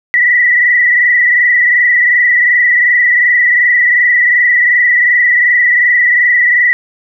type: tone with frequency modulation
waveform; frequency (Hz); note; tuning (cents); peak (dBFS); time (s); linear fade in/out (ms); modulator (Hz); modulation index
sine; 1948; B6; -24; -6; 0.14-6.73; 0; 22.7; 2.6
effects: none